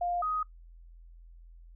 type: tone pair in turn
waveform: sine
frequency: 703 / 1252.6 Hz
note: F5 / D#6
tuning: +11 / +11 cents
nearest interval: minor seventh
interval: 1000 cents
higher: second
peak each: -28 dBFS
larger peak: neither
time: 0.01-0.22 / 0.22-0.43 s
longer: neither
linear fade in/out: 5 ms
effects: noise-tail reverb RT60 0.1 s tail -20 dB re dry + added 42 Hz sine -49 dBFS peak until 1.75 s